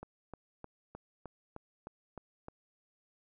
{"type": "click train", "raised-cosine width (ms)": 1, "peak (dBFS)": -30, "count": 9, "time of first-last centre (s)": [0.03, 2.484], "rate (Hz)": 3.26, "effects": []}